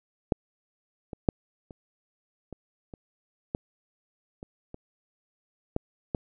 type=clicks; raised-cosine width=2 ms; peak=-8 / -23 / -7 / -30 / -26 / -28 / -15 / -27 / -26 / -13 / -14 dBFS; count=11; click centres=0.322 / 1.132 / 1.288 / 1.708 / 2.527 / 2.938 / 3.549 / 4.429 / 4.744 / 5.764 / 6.148 s; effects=none